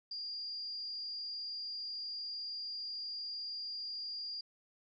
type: tone with amplitude modulation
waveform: sine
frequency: 4787 Hz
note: D8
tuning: 32 cents sharp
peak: -37 dBFS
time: 0.11-4.41 s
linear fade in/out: 5 ms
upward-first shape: sine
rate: 233 Hz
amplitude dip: 45%
effects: none